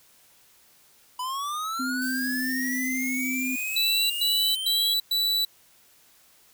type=linear sweep; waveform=square; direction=up; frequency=987.8 to 3320 Hz; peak=-29 dBFS; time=1.19-4.94 s; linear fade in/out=5 ms
type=tone with vibrato; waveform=sine; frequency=257.7 Hz; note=C4; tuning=26 cents flat; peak=-28 dBFS; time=1.79-3.56 s; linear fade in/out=10 ms; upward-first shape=square; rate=13 Hz; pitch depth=9 cents each way
type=noise; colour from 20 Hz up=violet; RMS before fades=-37 dBFS; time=2.02-4.56 s; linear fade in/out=0 ms
type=tone bursts; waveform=45% pulse; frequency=3951 Hz; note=B7; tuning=in tune; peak=-22 dBFS; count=4; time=3.76-5.45 s; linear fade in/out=5 ms; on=340 ms; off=110 ms
effects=white hiss -58 dBFS RMS until 6.53 s